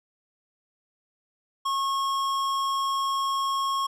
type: tone with tanh clipping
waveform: sine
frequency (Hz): 1090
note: C#6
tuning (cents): -29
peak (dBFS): -26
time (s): 1.65-3.87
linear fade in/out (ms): 10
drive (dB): 16
effects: none